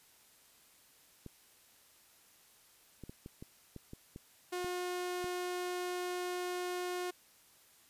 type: clicks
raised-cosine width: 3 ms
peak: -33 dBFS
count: 10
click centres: 1.263 / 3.037 / 3.095 / 3.261 / 3.425 / 3.763 / 3.934 / 4.161 / 4.645 / 5.243 s
type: tone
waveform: sawtooth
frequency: 359.1 Hz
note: F4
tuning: 48 cents sharp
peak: -32 dBFS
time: 4.52-7.11 s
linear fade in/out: 10 ms
effects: white hiss -64 dBFS RMS until 7.89 s + resampled to 32000 Hz